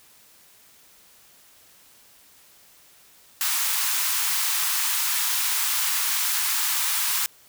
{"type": "high-pass noise", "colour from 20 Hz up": "white", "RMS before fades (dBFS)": -24, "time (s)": [3.41, 7.26], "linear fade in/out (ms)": 0, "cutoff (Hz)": 860, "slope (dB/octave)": 48, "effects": ["white hiss -54 dBFS RMS until 7.48 s"]}